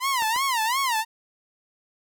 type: tone with vibrato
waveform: sawtooth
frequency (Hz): 982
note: B5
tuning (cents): -10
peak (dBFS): -18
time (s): 0-1.05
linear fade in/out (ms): 50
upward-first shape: sine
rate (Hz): 2.8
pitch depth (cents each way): 210
type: clicks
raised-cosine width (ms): 0.5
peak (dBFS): -21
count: 2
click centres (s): 0.222 / 0.362
effects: none